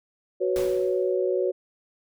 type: chord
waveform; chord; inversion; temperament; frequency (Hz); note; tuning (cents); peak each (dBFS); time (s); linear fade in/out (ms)
sine; F# suspended fourth; none; equal with one note detuned; 371.3 / 493.9 / 554.4; F#4 / B4 / C#5; +6 / 0 / 0; -24 / -28 / -27; 0.4-1.52; 20
type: noise with exponential decay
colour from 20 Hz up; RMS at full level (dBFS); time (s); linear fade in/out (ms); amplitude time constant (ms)
pink; -34; 0.56-1.16; 0; 130
effects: none

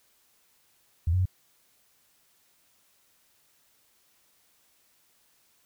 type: tone with pitch steps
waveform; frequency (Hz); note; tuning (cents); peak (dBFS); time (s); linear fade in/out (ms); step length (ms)
sine; 82.9 / 91.8 / 92.4; E2 / F#2 / F#2; +10 / -13 / -2; -21; 1.07-1.256; 5; 62
effects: white hiss -66 dBFS RMS until 5.65 s

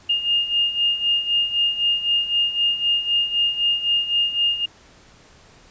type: beating tone pair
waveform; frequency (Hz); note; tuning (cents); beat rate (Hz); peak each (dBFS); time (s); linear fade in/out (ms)
sine; 2827 / 2830.9; F7 / F7; +20 / +23; 3.9; -24 / -19; 0.09-4.66; 10
effects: pink hiss -50 dBFS RMS until 5.7 s + resampled to 16000 Hz

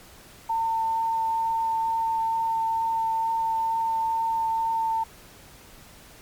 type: tone with vibrato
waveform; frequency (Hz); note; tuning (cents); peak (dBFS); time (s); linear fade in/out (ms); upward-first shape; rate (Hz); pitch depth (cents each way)
sine; 902; A5; +43; -22; 0.49-5.04; 10; triangle; 2.2; 9
effects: pink hiss -49 dBFS RMS until 6.21 s + MP3 96 kbps

